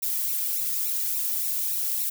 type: noise with flanger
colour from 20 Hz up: violet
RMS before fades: -27 dBFS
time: 0.02-2.1 s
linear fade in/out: 10 ms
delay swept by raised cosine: 0.61 to 1.91 ms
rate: 3.5 Hz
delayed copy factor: -0.9
effects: none